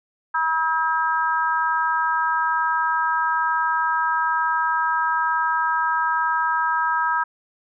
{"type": "harmonic tone", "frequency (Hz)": 321.1, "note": "E4", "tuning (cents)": -45, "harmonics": [3, 4, 5], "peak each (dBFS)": [-22, -23, -24], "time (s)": [0.34, 7.24], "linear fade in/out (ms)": 10, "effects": []}